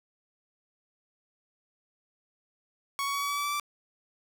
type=tone with pitch steps; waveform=sawtooth; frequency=1113 / 1120.7 / 1128.5 / 1136.4 / 1144.3 / 1152.2 / 1160.3 / 1168.3 Hz; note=C#6 / C#6 / C#6 / C#6 / D6 / D6 / D6 / D6; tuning=+7 / +19 / +31 / +43 / -45 / -33 / -21 / -9 cents; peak=-25 dBFS; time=2.99-3.598 s; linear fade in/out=0 ms; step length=76 ms; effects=none